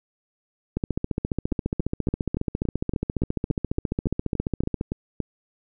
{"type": "two click trains", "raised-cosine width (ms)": 3, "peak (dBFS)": [-13, -11], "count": [14, 60], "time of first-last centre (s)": [[1.52, 5.203], [0.77, 4.811]], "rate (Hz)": [3.53, 14.6], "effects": []}